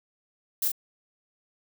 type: noise with echo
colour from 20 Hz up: violet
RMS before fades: -26 dBFS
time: 0.62-0.68 s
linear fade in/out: 5 ms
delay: 38 ms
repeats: 1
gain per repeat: -3 dB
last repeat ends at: 0.718 s
effects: none